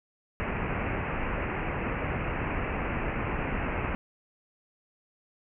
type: low-pass noise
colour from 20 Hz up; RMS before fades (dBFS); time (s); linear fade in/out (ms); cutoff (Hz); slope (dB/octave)
pink; -31; 0.4-3.95; 0; 2700; 96
effects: none